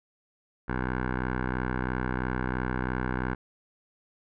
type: tone with low-pass filter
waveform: 10% pulse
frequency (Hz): 63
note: B1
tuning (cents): +35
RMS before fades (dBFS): -30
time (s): 0.68-3.35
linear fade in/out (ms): 10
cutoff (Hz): 1500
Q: 3
effects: none